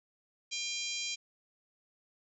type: harmonic tone with a mistuned harmonic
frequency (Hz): 800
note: G5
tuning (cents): +35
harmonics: 3 / 4 / 5 / 6 / 7 / 8 / 9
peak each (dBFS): -40 / -41 / -42 / -43 / -43 / -44 / -45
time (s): 0.51-1.16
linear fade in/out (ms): 20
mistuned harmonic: 8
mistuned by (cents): +29
effects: none